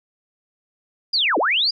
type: linear two-way sweep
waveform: sine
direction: down then up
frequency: 4978 to 261.6 to 4978 Hz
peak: -16 dBFS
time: 1.13-1.71 s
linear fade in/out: 10 ms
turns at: 1.38 s
effects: none